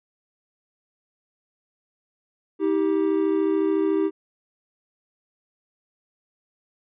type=tone pair together; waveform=triangle; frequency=318.2 / 392 Hz; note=D#4 / G4; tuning=+39 / 0 cents; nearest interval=major third; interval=361 cents; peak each=-20 dBFS; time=2.59-4.11 s; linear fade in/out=50 ms; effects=resampled to 8000 Hz